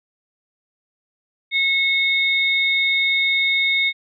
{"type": "tone pair together", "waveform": "sine", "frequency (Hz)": [2187, 3678], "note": ["C#7", "A#7"], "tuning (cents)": [-24, -24], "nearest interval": "major sixth", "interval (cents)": 900, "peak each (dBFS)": [-17, -21], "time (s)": [1.51, 3.93], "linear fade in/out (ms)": 50, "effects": []}